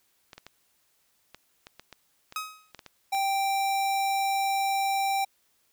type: clicks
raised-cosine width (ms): 0.2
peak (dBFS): -26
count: 12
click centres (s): 0.332 / 0.38 / 0.466 / 1.346 / 1.669 / 1.796 / 1.927 / 2.324 / 2.747 / 2.792 / 2.863 / 3.148
type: tone with exponential decay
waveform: sawtooth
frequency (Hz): 1267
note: D#6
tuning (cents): +31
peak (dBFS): -24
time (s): 2.36-2.72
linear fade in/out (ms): 1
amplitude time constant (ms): 77
type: tone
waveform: square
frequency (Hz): 784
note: G5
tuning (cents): 0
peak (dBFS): -25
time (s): 3.12-5.25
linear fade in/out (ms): 10
effects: white hiss -69 dBFS RMS until 5.72 s